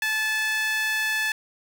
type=tone with high-pass filter; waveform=sawtooth; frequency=869 Hz; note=A5; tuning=22 cents flat; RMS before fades=-25 dBFS; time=0.02-1.32 s; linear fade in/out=2 ms; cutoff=1900 Hz; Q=3.2; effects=none